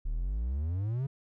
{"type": "exponential sweep", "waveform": "triangle", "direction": "up", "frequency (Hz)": [34.53, 141], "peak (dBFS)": -27, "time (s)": [0.05, 1.07], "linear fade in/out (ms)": 10, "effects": []}